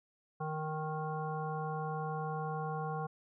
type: harmonic tone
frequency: 155.56 Hz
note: D#3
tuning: in tune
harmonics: 1 / 3 / 5 / 7 / 9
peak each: -38 / -42 / -40 / -43 / -49 dBFS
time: 0.4-3.07 s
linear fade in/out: 10 ms
effects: none